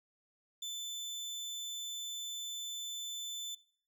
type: tone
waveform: 30% pulse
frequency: 3520 Hz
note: A7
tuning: in tune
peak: -36 dBFS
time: 0.62-3.55 s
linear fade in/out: 5 ms
effects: noise-tail reverb RT60 0.5 s tail -20 dB re dry